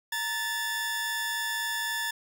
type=tone pair together; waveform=sawtooth; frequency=924 / 1744.3 Hz; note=A#5 / A6; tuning=-16 / -16 cents; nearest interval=major seventh; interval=1100 cents; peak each=-33 / -26 dBFS; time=0.12-2.11 s; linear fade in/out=5 ms; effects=none